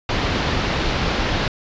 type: low-pass noise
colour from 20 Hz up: pink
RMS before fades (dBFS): -21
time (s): 0.09-1.48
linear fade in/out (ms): 2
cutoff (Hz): 4600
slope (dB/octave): 24
effects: resampled to 16000 Hz